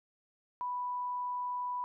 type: tone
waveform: sine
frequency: 987.8 Hz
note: B5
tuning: in tune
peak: -33 dBFS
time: 0.61-1.84 s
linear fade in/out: 0 ms
effects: none